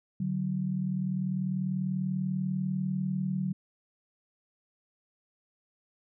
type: tone pair together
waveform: sine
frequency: 147.04 / 187.2 Hz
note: D3 / F#3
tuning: +2 / +20 cents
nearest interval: major third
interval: 418 cents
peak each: -33 / -29 dBFS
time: 0.2-3.53 s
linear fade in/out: 5 ms
effects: none